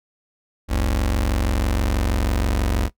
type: tone pair together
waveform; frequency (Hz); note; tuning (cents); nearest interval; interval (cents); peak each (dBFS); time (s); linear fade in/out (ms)
sawtooth; 46.21 / 69.3; F#1 / C#2; -1 / 0; perfect fifth; 701; -16 / -18; 0.68-2.9; 50
effects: noise-tail reverb RT60 0.1 s tail -18 dB re dry